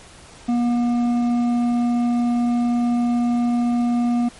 sine tone with hard clipping, 239.7 Hz, A#3, 48 cents sharp, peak -18 dBFS, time 0.48-4.29 s, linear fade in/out 10 ms, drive 7 dB, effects pink hiss -44 dBFS RMS until 4.39 s + MP3 48 kbps

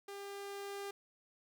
sawtooth tone with level ramp, 399.7 Hz, G4, 34 cents sharp, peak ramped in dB -41 to -37 dBFS, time 0.08-0.91 s, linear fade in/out 5 ms, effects none

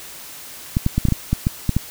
clicks, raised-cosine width 5 ms, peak -4 dBFS, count 10, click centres 0.769 / 0.864 / 0.98 / 1.053 / 1.086 / 1.123 / 1.33 / 1.469 / 1.693 / 1.766 s, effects white hiss -37 dBFS RMS until 1.9 s

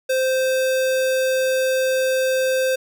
square tone, 521 Hz, C5, 7 cents flat, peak -18 dBFS, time 0.09-2.76 s, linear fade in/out 10 ms, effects none

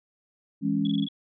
sine chord, C# minor, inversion first, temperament equal, 164.81 / 207.7 / 277.2 Hz, E3 / G#3 / C#4, 0 / 0 / 0 cents, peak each -30 / -26 / -26 dBFS, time 0.61-1.08 s, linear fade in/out 50 ms
sine tone bursts, 3369 Hz, G#7, 24 cents sharp, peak -34 dBFS, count 6, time 0.85-1.086 s, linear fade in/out 2 ms, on 21 ms, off 22 ms
effects none

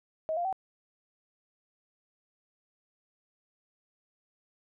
sine tone with pitch steps, 635 / 696.5 / 763.9 Hz, D#5 / F5 / G5, +35 / -5 / -45 cents, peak -28 dBFS, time 0.29-0.527 s, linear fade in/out 0 ms, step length 79 ms, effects none

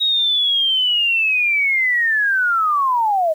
sine linear sweep, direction down, 3804 to 608 Hz, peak -14 dBFS, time 0-3.34 s, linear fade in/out 20 ms, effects 8-bit

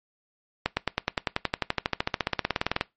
accelerating click train, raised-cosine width 0.3 ms, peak -7 dBFS, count 30, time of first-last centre 0.66-2.811 s, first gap 110 ms, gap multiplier 0.97, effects noise-tail reverb RT60 0.2 s tail -21 dB re dry + MP3 32 kbps

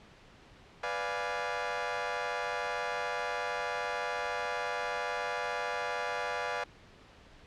20% pulse chord, B diminished seventh, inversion none, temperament equal, 493.9 / 587.3 / 698.5 / 830.6 Hz, B4 / D5 / F5 / Ab5, 0 / 0 / 0 / 0 cents, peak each -33 dBFS, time 0.83-6.64 s, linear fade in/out 5 ms, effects pink hiss -56 dBFS RMS until 7.46 s + low-pass 4000 Hz 12 dB/octave

